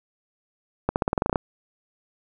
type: accelerating click train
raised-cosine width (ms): 1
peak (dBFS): -7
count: 11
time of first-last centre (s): 0.89-1.358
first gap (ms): 69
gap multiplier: 0.91
effects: none